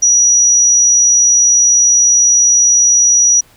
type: tone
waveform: sine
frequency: 5820 Hz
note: F#8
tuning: 29 cents flat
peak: -6 dBFS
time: 0.02-3.41 s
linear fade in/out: 10 ms
effects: pink hiss -47 dBFS RMS until 3.56 s